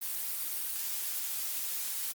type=noise; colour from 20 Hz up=blue; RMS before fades=-35 dBFS; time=0.01-2.13 s; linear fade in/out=20 ms; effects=Opus 32 kbps